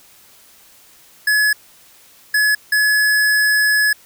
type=tone bursts at uneven times; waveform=square; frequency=1700 Hz; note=G#6; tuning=40 cents sharp; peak=-13 dBFS; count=3; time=1.27-1.53 / 2.34-2.55 / 2.72-3.93 s; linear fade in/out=5 ms; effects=white hiss -48 dBFS RMS until 4.05 s